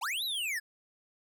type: linear two-way sweep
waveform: square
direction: up then down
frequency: 697 to 4061 to 1639 Hz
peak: -32 dBFS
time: 0.01-0.6 s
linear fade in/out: 20 ms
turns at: 0.24 s
effects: none